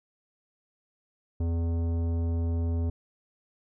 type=tone with tanh clipping; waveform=triangle; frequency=83.8 Hz; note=E2; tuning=29 cents sharp; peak=-27 dBFS; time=1.4-2.9 s; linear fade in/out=5 ms; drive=18 dB; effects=none